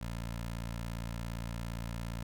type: tone with notch filter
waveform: 15% pulse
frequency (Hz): 57.4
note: A#1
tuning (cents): -26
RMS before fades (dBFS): -39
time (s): 0.01-2.23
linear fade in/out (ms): 5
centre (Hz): 380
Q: 1
effects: none